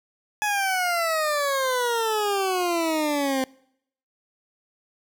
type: exponential sweep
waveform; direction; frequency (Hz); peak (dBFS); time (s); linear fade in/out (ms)
20% pulse; down; 849 to 259.4; -17; 0.42-3.44; 0
effects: noise-tail reverb RT60 0.7 s tail -24 dB re dry